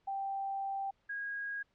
sine tone pair in turn, 784 / 1640.3 Hz, G5 / G#6, 0 / -22 cents, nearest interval octave + minor second, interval 1278 cents, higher second, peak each -34 / -36 dBFS, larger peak first, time 0.07-0.91 / 1.09-1.63 s, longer first, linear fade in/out 10 ms, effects pink hiss -75 dBFS RMS until 1.74 s + low-pass 4000 Hz 12 dB/octave

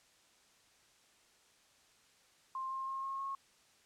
sine tone with pitch steps, 1055 / 1063.6 / 1072.2 / 1080.9 / 1089.7 Hz, C6 / C6 / C6 / C#6 / C#6, +14 / +28 / +42 / -44 / -30 cents, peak -37 dBFS, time 2.55-3.35 s, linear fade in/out 2 ms, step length 160 ms, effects white hiss -67 dBFS RMS until 3.85 s + low-pass 8000 Hz 12 dB/octave

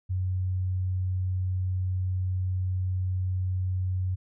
sine tone, 92.5 Hz, F#2, in tune, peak -25 dBFS, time 0.09-4.16 s, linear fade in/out 20 ms, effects none

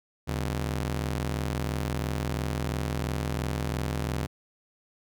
sawtooth ring-modulated tone, 105.9 Hz, G#2, 34 cents sharp, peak -21 dBFS, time 0.27-4.27 s, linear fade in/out 20 ms, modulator 31.5 Hz, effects none

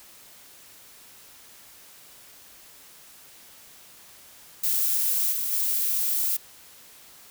violet noise with level steps, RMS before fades -24 / -28 / -25 dBFS, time 4.63-6.37 s, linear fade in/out 10 ms, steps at 5.32 / 5.52 s, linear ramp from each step 5 ms, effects white hiss -50 dBFS RMS until 7.3 s

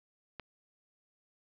click, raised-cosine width 0.3 ms, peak -25 dBFS, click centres 0.397 s, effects low-pass 4000 Hz 12 dB/octave

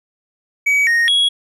triangle tone with pitch steps, 2271 / 1861 / 3328 Hz, C#7 / A#6 / G#7, +41 / -3 / +3 cents, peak -10 dBFS, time 0.66-1.29 s, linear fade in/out 10 ms, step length 210 ms, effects resampled to 32000 Hz

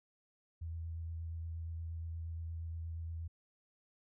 sine tone with vibrato, 82.41 Hz, E2, in tune, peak -39 dBFS, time 0.61-3.28 s, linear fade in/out 10 ms, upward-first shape sine, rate 8.5 Hz, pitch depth 16 cents each way, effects none

